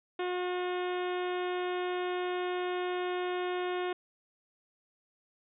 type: harmonic tone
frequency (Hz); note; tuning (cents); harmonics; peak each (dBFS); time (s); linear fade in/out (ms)
360.6; F#4; -45; 1 / 2 / 3 / 4 / 5 / 6 / 7 / 8 / 9 / 10; -32 / -38 / -42 / -44 / -46 / -48 / -49 / -50 / -51 / -52; 0.19-3.93; 5
effects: none